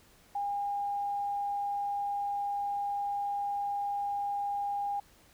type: tone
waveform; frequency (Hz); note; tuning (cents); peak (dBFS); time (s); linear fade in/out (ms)
sine; 810; G#5; -43; -30; 0.35-5; 5
effects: pink hiss -61 dBFS RMS until 5.33 s